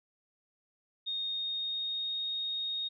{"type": "tone with pitch glide", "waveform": "sine", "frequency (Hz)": [3700, 3724], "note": ["A#7", "A#7"], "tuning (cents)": [-14, -2], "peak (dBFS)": -32, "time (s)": [1.06, 2.89], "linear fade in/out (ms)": 20, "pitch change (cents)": 12, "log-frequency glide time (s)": [1.32, 2.21], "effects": []}